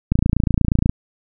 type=click train; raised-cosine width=5 ms; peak=-3 dBFS; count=23; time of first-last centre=0.12-0.895 s; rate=28.4 Hz; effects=none

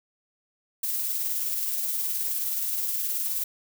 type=noise with tremolo; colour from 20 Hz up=violet; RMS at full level=-27 dBFS; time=0.83-3.44 s; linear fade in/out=5 ms; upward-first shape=sine; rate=19 Hz; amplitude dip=30%; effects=none

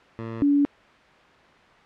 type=tone pair in turn; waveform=15% pulse / sine; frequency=113.8 / 285.8 Hz; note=A#2 / D4; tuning=-41 / -47 cents; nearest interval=octave + major third; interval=1594 cents; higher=second; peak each=-25 / -16 dBFS; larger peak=second; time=0.19-0.42 / 0.42-0.65 s; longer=neither; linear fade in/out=0 ms; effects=white hiss -52 dBFS RMS until 1.85 s + low-pass 2000 Hz 12 dB/octave

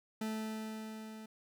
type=tone with level ramp; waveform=40% pulse; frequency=218.7 Hz; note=A3; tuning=10 cents flat; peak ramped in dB=-34 to -46 dBFS; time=0.21-1.26 s; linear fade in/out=5 ms; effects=none

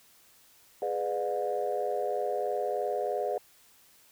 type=chord; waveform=sine; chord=G# diminished seventh; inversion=none; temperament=just; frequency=415.3 / 498.4 / 598 / 717.6 Hz; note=G#4 / B4 / D5 / F5; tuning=0 / +16 / +31 / +47 cents; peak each=-33 dBFS; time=0.82-3.38 s; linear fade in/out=2 ms; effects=tanh soft clip ceiling -19 dBFS + white hiss -60 dBFS RMS until 4.11 s

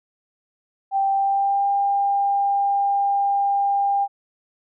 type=tone with pitch glide; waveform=sine; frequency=784 to 799.5 Hz; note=G5 to G5; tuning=0 to +34 cents; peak=-17 dBFS; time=0.91-4.08 s; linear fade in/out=50 ms; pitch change=+34 cents; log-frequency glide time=1.12-1.67 s; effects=none

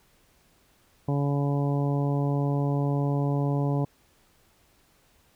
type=harmonic tone; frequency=141.9 Hz; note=C#3; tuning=41 cents sharp; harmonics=1 / 2 / 3 / 4 / 5 / 6 / 7; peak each=-24 / -30 / -34 / -36 / -38 / -40 / -41 dBFS; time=1.08-3.85 s; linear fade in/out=5 ms; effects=pink hiss -63 dBFS RMS until 5.35 s

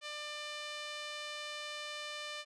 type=tone with band-pass filter; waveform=sawtooth; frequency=596 Hz; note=D5; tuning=25 cents sharp; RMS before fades=-43 dBFS; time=0.01-2.45 s; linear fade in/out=50 ms; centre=3300 Hz; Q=0.99; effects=resampled to 24000 Hz

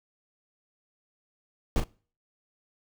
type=noise with echo; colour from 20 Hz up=brown; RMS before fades=-23 dBFS; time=1.76-1.8 s; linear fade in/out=0 ms; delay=38 ms; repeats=1; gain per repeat=-8 dB; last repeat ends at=1.838 s; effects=noise-tail reverb RT60 0.4 s tail -22 dB re dry

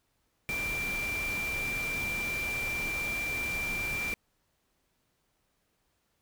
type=tone in noise; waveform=sine; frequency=2360 Hz; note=D7; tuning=8 cents sharp; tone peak=-31 dBFS; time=0.49-4.14 s; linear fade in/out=0 ms; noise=pink; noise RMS=-39 dBFS; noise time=0.49-4.14 s; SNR=+5 dB; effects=pink hiss -75 dBFS RMS until 6.21 s

